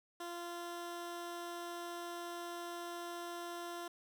15% pulse tone, 345.6 Hz, F4, 18 cents flat, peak -36 dBFS, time 0.2-3.88 s, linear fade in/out 5 ms, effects none

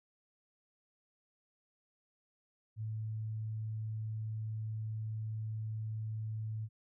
sine tone, 109.4 Hz, A2, 9 cents flat, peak -36 dBFS, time 2.76-6.69 s, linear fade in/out 50 ms, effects none

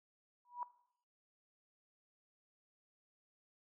sine tone with exponential growth, 972 Hz, B5, 28 cents flat, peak -35 dBFS, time 0.45-0.63 s, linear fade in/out 1 ms, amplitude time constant 39 ms, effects noise-tail reverb RT60 0.7 s tail -18 dB re dry

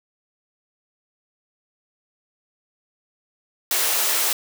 white high-pass noise, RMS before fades -21 dBFS, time 3.71-4.33 s, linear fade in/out 2 ms, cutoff 360 Hz, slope 24 dB/octave, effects none

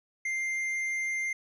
sine tone with tanh clipping, 2098 Hz, C7, 4 cents sharp, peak -30 dBFS, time 0.25-1.33 s, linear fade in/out 5 ms, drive 7 dB, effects none

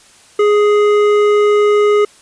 sine tone with hard clipping, 416.2 Hz, G#4, 4 cents sharp, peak -10 dBFS, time 0.39-2.05 s, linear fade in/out 5 ms, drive 11 dB, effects white hiss -45 dBFS RMS until 2.21 s + resampled to 22050 Hz

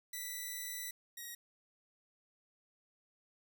5% pulse tone pair in turn, 1975.5 / 1892.4 Hz, B6 / A#6, 0 / +26 cents, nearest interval minor second, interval 74 cents, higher first, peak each -30 / -34 dBFS, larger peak first, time 0.13-0.91 / 1.17-1.35 s, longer first, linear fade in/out 5 ms, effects none

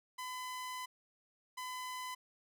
sawtooth tone bursts at uneven times, 1010 Hz, B5, 39 cents sharp, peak -37 dBFS, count 2, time 0.18-0.86 / 1.57-2.15 s, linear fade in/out 10 ms, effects none

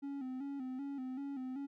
triangle tone with vibrato, 268.3 Hz, C4, 44 cents sharp, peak -37 dBFS, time 0.02-1.67 s, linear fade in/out 20 ms, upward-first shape square, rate 2.6 Hz, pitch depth 73 cents each way, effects none

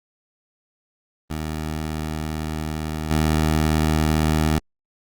15% pulse tone with level steps, 77.8 Hz, D#2, in tune, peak -19 / -11 dBFS, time 1.3-4.59 s, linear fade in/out 5 ms, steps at 3.1 s, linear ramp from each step 10 ms, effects Opus 32 kbps

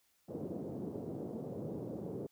white band-pass noise, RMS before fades -42 dBFS, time 0.28-2.27 s, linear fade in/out 10 ms, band 110 to 470 Hz, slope 24 dB/octave, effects white hiss -74 dBFS RMS until 2.31 s

